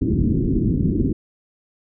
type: low-pass noise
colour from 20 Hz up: white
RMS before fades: -19 dBFS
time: 0.01-1.13 s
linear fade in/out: 10 ms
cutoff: 340 Hz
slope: 48 dB/octave
effects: none